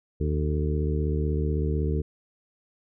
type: harmonic tone with a mistuned harmonic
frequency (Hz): 76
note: D#2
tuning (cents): -40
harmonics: 1 / 2 / 3 / 4 / 5 / 6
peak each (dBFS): -25 / -29 / -36 / -35 / -34 / -34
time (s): 0.2-2.02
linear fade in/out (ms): 10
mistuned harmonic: 6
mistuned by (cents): -40
effects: none